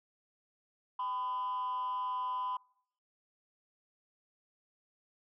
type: tone with frequency modulation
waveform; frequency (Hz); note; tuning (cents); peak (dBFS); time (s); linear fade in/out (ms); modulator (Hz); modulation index
sine; 1007; B5; +33; -31; 0.99-2.57; 5; 216; 0.35
effects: noise-tail reverb RT60 0.6 s tail -26 dB re dry + tanh soft clip ceiling -31 dBFS